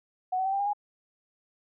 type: tone with pitch steps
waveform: sine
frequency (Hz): 740 / 756.4 / 773.2 / 790.4 / 807.9 / 825.8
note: F#5 / F#5 / G5 / G5 / G#5 / G#5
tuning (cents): 0 / +38 / -24 / +14 / -48 / -10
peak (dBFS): -25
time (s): 0.32-0.734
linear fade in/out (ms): 10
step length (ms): 69
effects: none